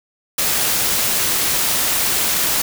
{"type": "noise", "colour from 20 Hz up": "white", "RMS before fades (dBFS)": -18, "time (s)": [0.38, 2.62], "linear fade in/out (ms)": 5, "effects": []}